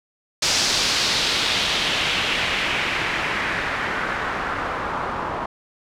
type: noise with low-pass filter sweep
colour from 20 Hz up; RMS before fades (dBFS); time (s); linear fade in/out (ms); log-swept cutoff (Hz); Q
white; -23; 0.42-5.46; 5; 5400 to 1000; 1.8
effects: none